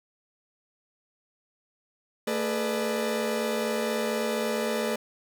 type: tone cluster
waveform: 40% pulse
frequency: 224.4 / 425 / 493.7 / 598 Hz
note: A3 / G#4 / B4 / D5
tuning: +34 / +40 / -1 / +31 cents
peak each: -31 dBFS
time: 2.27-4.96 s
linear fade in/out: 5 ms
effects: none